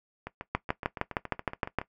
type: two click trains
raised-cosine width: 0.5 ms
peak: -11 / -21 dBFS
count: 9 / 12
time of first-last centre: 0.55-1.786 / 0.27-1.815 s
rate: 6.47 / 7.12 Hz
effects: noise-tail reverb RT60 0.1 s tail -17 dB re dry